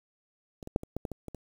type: clicks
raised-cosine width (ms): 2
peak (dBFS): -29 / -27 / -11 / -26 / -19 / -20 / -24 / -26 / -27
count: 9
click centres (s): 0.628 / 0.674 / 0.761 / 0.834 / 0.966 / 1.052 / 1.117 / 1.283 / 1.347
effects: 8-bit